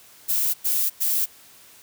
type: noise bursts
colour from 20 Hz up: violet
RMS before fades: -22 dBFS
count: 3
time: 0.28-1.26 s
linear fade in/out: 20 ms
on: 260 ms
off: 100 ms
effects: white hiss -50 dBFS RMS until 1.82 s + high-pass 60 Hz 12 dB/octave